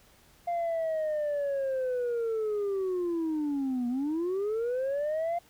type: linear two-way sweep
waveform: sine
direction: down then up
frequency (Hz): 698.5 to 237.8 to 698.5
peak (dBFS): -25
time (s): 0.47-5.39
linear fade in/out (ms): 10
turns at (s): 3.88
effects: tanh soft clip ceiling -26 dBFS + pink hiss -60 dBFS RMS until 5.49 s